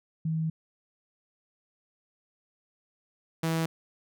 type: tone pair in turn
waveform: sine / sawtooth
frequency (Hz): 160 / 162.98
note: D#3 / E3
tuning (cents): +49 / -19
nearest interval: unison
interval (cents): 32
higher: second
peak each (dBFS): -26 / -22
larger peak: second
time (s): 0.25-0.5 / 3.43-3.66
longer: first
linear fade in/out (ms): 5
effects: none